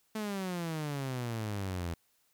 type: exponential sweep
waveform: sawtooth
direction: down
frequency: 220 to 82.41 Hz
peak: -30 dBFS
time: 0.15-1.94 s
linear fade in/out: 5 ms
effects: white hiss -72 dBFS RMS until 2.33 s